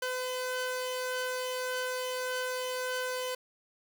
sawtooth tone pair together, 506.9 / 1519 Hz, B4 / F#6, +45 / +45 cents, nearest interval octave + perfect fifth, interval 1900 cents, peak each -29 / -35 dBFS, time 0.02-3.35 s, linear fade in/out 5 ms, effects none

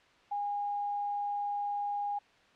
sine tone, 817 Hz, G#5, 29 cents flat, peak -31 dBFS, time 0.31-2.19 s, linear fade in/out 10 ms, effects white hiss -62 dBFS RMS until 2.55 s + low-pass 3000 Hz 12 dB/octave

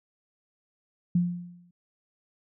sine tone with exponential decay, 175.5 Hz, F3, 9 cents sharp, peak -18 dBFS, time 1.15-1.71 s, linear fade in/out 5 ms, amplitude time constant 120 ms, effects none

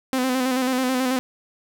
sawtooth tone with vibrato, 256.8 Hz, C4, 32 cents flat, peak -16 dBFS, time 0.13-1.19 s, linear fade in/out 0 ms, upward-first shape square, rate 9.2 Hz, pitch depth 37 cents each way, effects none

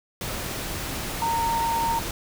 sine tone in noise, 921 Hz, A#5, 21 cents flat, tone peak -22 dBFS, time 1.22-1.99 s, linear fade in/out 2 ms, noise pink, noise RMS -31 dBFS, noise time 0.21-2.11 s, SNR +6 dB, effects none

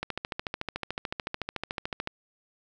click train, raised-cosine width 0.3 ms, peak -15 dBFS, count 29, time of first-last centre 0.03-2.074 s, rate 13.7 Hz, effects none

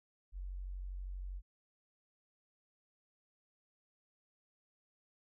sine tone, 46.25 Hz, F#1, in tune, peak -40 dBFS, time 0.32-1.42 s, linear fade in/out 50 ms, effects none

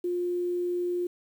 sine tone with quantisation, 353.9 Hz, F4, 23 cents sharp, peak -26 dBFS, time 0.04-1.07 s, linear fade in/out 5 ms, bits 9, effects none

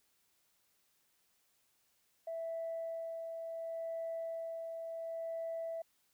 sine tone with tremolo, 659.3 Hz, E5, in tune, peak -36 dBFS, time 2.27-5.82 s, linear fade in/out 5 ms, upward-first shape sine, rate 0.7 Hz, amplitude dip 35%, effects tanh soft clip ceiling -33 dBFS + white hiss -75 dBFS RMS until 6.13 s

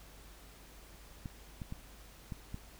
clicks, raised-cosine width 5 ms, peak -28 dBFS, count 5, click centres 1.258 / 1.618 / 1.724 / 2.322 / 2.544 s, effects added 50 Hz sine -56 dBFS peak until 2.79 s + pink hiss -57 dBFS RMS until 2.79 s

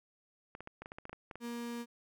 clicks, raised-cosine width 0.5 ms, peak -30 dBFS, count 12, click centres 0.551 / 0.606 / 0.674 / 0.82 / 0.859 / 0.919 / 0.985 / 1.054 / 1.095 / 1.13 / 1.312 / 1.356 s
35% pulse tone, 236.7 Hz, A#3, 27 cents sharp, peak -37 dBFS, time 1.4-1.86 s, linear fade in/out 50 ms
effects none

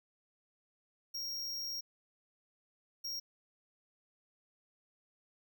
square tone bursts at uneven times, 5588 Hz, F8, in tune, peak -38 dBFS, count 2, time 1.14-1.81 / 3.04-3.2 s, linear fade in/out 10 ms, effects none

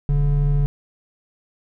triangle tone pair together, 40.27 / 143.5 Hz, E1 / D3, -40 / -40 cents, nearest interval octave + minor seventh, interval 2200 cents, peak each -16 dBFS, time 0.09-0.66 s, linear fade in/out 0 ms, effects none

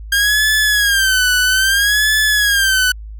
sawtooth tone with vibrato, 1604 Hz, G6, 39 cents sharp, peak -8 dBFS, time 0.12-2.92 s, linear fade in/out 5 ms, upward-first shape sine, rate 0.61 Hz, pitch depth 130 cents each way, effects added 53 Hz sine -28 dBFS peak until 3.19 s

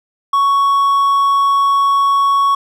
triangle tone, 1113 Hz, C#6, 7 cents sharp, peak -8 dBFS, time 0.33-2.55 s, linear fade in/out 5 ms, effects none

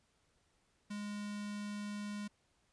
square tone with notch filter, 206.5 Hz, G#3, 10 cents flat, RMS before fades -42 dBFS, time 0.9-2.28 s, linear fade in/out 10 ms, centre 530 Hz, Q 0.85, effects pink hiss -75 dBFS RMS until 2.72 s + resampled to 22050 Hz

